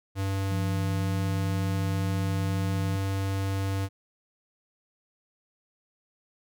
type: tone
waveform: square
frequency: 97.3 Hz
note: G2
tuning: 12 cents flat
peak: -27 dBFS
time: 0.15-3.89 s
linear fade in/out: 50 ms
type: tone with vibrato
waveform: sine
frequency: 170 Hz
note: F3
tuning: 46 cents flat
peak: -31 dBFS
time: 0.51-2.96 s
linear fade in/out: 5 ms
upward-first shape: square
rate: 2 Hz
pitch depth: 37 cents each way
effects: none